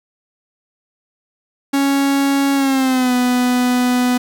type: tone with pitch glide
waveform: 45% pulse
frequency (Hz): 277.2 to 248.4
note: C#4 to B3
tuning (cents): 0 to +10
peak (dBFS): -13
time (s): 1.73-4.18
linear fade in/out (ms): 10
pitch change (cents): -190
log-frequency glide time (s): 2.55-3.14
effects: 8-bit